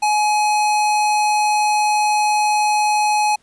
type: tone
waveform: square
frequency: 843 Hz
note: G#5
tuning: 26 cents sharp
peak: -15 dBFS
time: 0.02-3.36 s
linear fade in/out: 10 ms
effects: pink hiss -58 dBFS RMS until 3.42 s + resampled to 24000 Hz